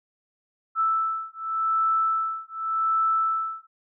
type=beating tone pair; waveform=sine; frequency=1318.5 / 1319.37 Hz; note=E6 / E6; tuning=0 / +1 cents; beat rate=0.87 Hz; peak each=-25 dBFS; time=0.75-3.67 s; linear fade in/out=50 ms; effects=none